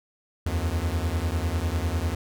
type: beating tone pair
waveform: 45% pulse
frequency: 77.7 / 87.7 Hz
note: D#2 / F2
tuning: -2 / +8 cents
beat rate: 10 Hz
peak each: -27 dBFS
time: 0.46-2.15 s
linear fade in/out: 5 ms
effects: none